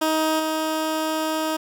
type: tone with level steps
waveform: 15% pulse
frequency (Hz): 314.8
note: D#4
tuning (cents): +20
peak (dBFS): -13 / -16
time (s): 0.01-1.57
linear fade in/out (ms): 10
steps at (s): 0.39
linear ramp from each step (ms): 10
effects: none